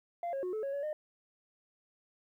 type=tone with pitch steps; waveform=sine; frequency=691 / 545 / 364.2 / 433.7 / 552 / 565 / 609 Hz; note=F5 / C#5 / F#4 / A4 / C#5 / C#5 / D#5; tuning=-19 / -29 / -27 / -25 / -7 / +33 / -37 cents; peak=-31 dBFS; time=0.23-0.93 s; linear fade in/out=2 ms; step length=100 ms; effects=tanh soft clip ceiling -32 dBFS + 12-bit